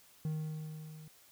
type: tone with level ramp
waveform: triangle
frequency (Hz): 155.56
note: D#3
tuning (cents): 0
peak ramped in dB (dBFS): -30 to -47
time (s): 0.25-1.08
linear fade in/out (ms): 2
effects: white hiss -62 dBFS RMS until 1.31 s